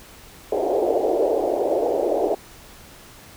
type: band-pass noise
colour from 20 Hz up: pink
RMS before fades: -21 dBFS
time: 0.52-2.35 s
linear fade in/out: 5 ms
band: 340 to 730 Hz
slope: 48 dB/octave
effects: pink hiss -45 dBFS RMS until 3.36 s